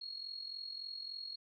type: tone with amplitude modulation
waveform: sine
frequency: 4300 Hz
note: C8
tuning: 47 cents sharp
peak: -39 dBFS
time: 0.01-1.36 s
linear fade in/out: 10 ms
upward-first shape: sine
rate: 43.5 Hz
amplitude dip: 70%
effects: none